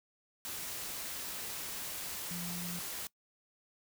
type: tone in noise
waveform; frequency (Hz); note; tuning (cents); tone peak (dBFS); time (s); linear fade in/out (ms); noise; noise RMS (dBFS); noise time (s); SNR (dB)
sine; 174.8; F3; +2; -40; 2.31-2.79; 0; white; -41; 0.45-3.07; -2
effects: noise-tail reverb RT60 0.1 s tail -22 dB re dry